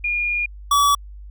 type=tone pair in turn; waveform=sine / square; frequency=2426 / 1142.3 Hz; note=D#7 / D6; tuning=-44 / -48 cents; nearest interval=octave + minor second; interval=1304 cents; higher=first; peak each=-19 / -14 dBFS; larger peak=second; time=0.04-0.46 / 0.71-0.95 s; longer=first; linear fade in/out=5 ms; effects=added 50 Hz sine -35 dBFS peak until 1.3 s